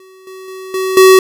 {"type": "tone with level steps", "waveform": "square", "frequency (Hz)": 377.4, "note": "F#4", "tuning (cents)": 34, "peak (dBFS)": [-39, -30, -27, -15, -3], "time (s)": [0, 1.19], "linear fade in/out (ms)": 2, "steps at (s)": [0.27, 0.48, 0.74, 0.97], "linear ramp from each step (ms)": 2, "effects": []}